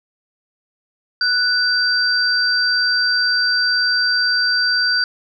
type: tone pair together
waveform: sine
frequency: 1480 / 4699 Hz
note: F#6 / D8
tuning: 0 / 0 cents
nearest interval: octave + minor sixth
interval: 2000 cents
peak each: -17 dBFS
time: 1.21-5.04 s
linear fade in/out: 2 ms
effects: none

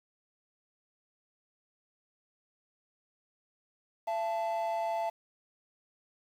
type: tone pair together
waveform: triangle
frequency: 676.1 / 877 Hz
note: E5 / A5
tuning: +44 / -6 cents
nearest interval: perfect fourth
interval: 450 cents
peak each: -30 / -32 dBFS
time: 4.07-5.1 s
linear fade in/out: 10 ms
effects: 9-bit

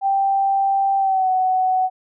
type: tone with pitch glide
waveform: sine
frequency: 784 to 746.4 Hz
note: G5 to F#5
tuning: 0 to +15 cents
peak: -15 dBFS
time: 0.01-1.9 s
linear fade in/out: 50 ms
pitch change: -85 cents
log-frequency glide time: 0.98-1.29 s
effects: none

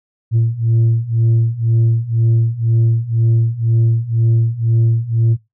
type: beating tone pair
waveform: sine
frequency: 113.5 / 115.5 Hz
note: A#2 / A#2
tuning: -46 / -16 cents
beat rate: 2 Hz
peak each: -14 / -12 dBFS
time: 0.31-5.37 s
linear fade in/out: 50 ms
effects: noise-tail reverb RT60 0.2 s tail -20 dB re dry + tanh soft clip ceiling -8 dBFS

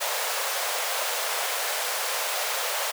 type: high-pass noise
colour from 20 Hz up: pink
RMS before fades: -28 dBFS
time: 0-2.92 s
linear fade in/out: 20 ms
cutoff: 490 Hz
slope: 48 dB/octave
effects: none

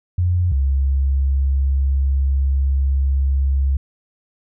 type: tone pair in turn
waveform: sine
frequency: 88.6 / 67.99 Hz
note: F2 / C#2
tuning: +25 / -33 cents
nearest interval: perfect fourth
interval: 458 cents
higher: first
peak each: -14 dBFS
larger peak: neither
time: 0.18-0.52 / 0.52-3.77 s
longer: second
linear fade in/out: 5 ms
effects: none

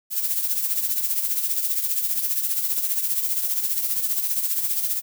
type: noise with tremolo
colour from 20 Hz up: violet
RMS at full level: -21 dBFS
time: 0.1-5.02 s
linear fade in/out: 50 ms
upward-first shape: triangle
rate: 15 Hz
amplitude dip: 65%
effects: none

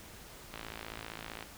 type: click train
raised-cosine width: 0.3 ms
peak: -25 dBFS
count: 50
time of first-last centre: 0.54-1.426 s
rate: 55.3 Hz
effects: pink hiss -51 dBFS RMS until 1.57 s

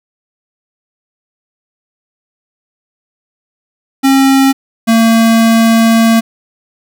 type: tone pair in turn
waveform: square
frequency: 269.8 / 226.9 Hz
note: C#4 / A#3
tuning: -47 / -47 cents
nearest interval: minor third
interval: 300 cents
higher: first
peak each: -6 dBFS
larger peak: neither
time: 4.03-4.53 / 4.87-6.21 s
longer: second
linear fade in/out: 20 ms
effects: none

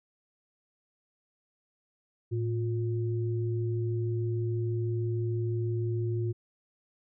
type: tone pair together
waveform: sine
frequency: 111.72 / 354.7 Hz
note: A2 / F4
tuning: +27 / +27 cents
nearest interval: octave + minor sixth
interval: 2000 cents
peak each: -28 / -34 dBFS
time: 2.31-6.33 s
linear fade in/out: 20 ms
effects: none

